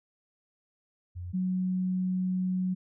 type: tone pair in turn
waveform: sine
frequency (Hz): 88.8 / 184.5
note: F2 / F#3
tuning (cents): +29 / -5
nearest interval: octave + minor second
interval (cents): 1266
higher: second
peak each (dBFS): -35 / -26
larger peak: second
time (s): 1.15-1.33 / 1.33-2.75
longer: second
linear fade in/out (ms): 20
effects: none